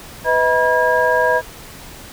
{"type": "tone cluster", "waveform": "sine", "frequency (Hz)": [498.5, 636, 966, 1629], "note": ["B4", "D#5", "B5", "G#6"], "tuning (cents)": [16, 38, -39, -34], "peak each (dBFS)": -18, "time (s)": [0.24, 1.42], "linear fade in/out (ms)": 50, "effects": ["pink hiss -37 dBFS RMS until 2.12 s"]}